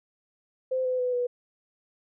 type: tone with pitch steps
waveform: sine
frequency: 517 / 507.8 / 498.8 / 490 Hz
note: C5 / B4 / B4 / B4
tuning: -21 / +48 / +17 / -14 cents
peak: -24 dBFS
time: 0.71-1.27 s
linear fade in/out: 10 ms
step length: 140 ms
effects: none